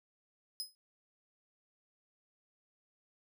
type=tone with exponential decay; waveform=sawtooth; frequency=5060 Hz; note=D#8; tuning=28 cents sharp; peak=-31 dBFS; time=0.6-0.75 s; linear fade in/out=0 ms; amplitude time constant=31 ms; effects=none